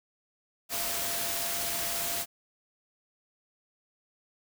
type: tone in noise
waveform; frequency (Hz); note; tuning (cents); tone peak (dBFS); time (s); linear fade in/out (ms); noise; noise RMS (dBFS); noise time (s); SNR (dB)
sine; 684; F5; -36; -41; 0.69-2.26; 50; white; -32; 0.69-2.26; -12
effects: none